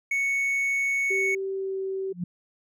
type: tone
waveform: triangle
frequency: 2217 Hz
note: C#7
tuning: in tune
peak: -21 dBFS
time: 0.11-1.35 s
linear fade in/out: 5 ms
type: tone with pitch glide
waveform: sine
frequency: 386.7 to 384 Hz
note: G4 to G4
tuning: -24 to -36 cents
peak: -27 dBFS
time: 1.1-2.13 s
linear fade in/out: 10 ms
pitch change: -12 cents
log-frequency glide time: 1.54-1.78 s
type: tone with exponential growth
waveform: sine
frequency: 176.5 Hz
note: F3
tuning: 19 cents sharp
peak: -23 dBFS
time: 2.09-2.24 s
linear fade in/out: 5 ms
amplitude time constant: 32 ms
effects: none